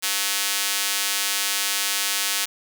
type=tone with high-pass filter; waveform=square; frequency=100 Hz; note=G2; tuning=35 cents sharp; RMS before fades=-24 dBFS; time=0.02-2.46 s; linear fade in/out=20 ms; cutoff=2800 Hz; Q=0.52; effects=none